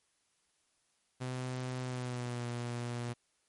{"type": "tone with pitch glide", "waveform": "sawtooth", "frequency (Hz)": [127.4, 120.25], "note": ["C3", "B2"], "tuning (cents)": [-46, -46], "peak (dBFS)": -32, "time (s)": [1.2, 3.14], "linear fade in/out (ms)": 20, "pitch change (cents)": -100, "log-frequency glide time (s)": [1.82, 2.46], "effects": ["white hiss -75 dBFS RMS until 3.48 s", "MP3 48 kbps"]}